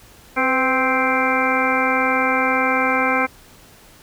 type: harmonic tone with a mistuned harmonic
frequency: 261.6 Hz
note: C4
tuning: in tune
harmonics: 1 / 2 / 3 / 4 / 5 / 6 / 8 / 9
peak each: -24 / -24 / -24 / -24 / -24 / -24 / -24 / -24 dBFS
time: 0.36-3.27 s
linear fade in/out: 20 ms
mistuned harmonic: 2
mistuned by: -47 cents
effects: pink hiss -47 dBFS RMS until 4.02 s